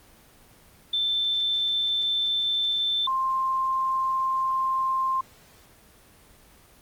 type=tone pair in turn; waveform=sine; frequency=3544 / 1053.6 Hz; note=A7 / C6; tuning=+12 / +12 cents; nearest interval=octave + major sixth; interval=2100 cents; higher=first; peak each=-22 dBFS; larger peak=neither; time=0.93-3.07 / 3.07-5.21 s; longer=neither; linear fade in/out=5 ms; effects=pink hiss -54 dBFS RMS until 6.81 s + Opus 24 kbps

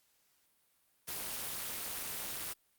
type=noise with amplitude modulation; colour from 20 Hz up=white; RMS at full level=-36 dBFS; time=1.07-2.54 s; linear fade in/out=20 ms; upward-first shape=sine; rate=270 Hz; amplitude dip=90%; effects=white hiss -73 dBFS RMS until 2.78 s + Opus 48 kbps

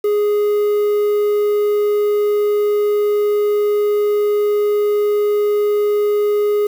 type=tone with quantisation; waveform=triangle; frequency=415.3 Hz; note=G#4; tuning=in tune; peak=-11 dBFS; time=0.04-6.67 s; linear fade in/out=5 ms; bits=6; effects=none

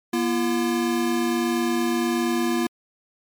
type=tone pair together; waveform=square; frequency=239.5 / 341 Hz; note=A#3 / F4; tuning=+47 / -41 cents; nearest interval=tritone; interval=612 cents; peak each=-24 dBFS; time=0.13-2.67 s; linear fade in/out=5 ms; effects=MP3 96 kbps

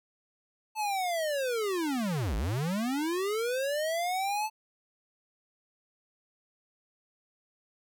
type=linear two-way sweep; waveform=square; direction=down then up; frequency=880 to 47.94 to 880 Hz; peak=-29 dBFS; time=0.75-4.5 s; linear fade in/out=50 ms; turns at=2.36 s; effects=none

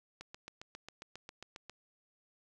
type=click train; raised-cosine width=0.2 ms; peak=-29 dBFS; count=12; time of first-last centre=0.21-1.696 s; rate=7.4 Hz; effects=11-bit

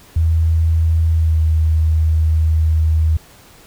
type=tone with pitch glide; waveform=sine; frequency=81.3 to 79.35 Hz; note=E2 to D#2; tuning=-23 to +35 cents; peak=-11 dBFS; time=0.16-3.17 s; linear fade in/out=5 ms; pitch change=-42 cents; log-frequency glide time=1.14-1.4 s; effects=pink hiss -45 dBFS RMS until 3.66 s

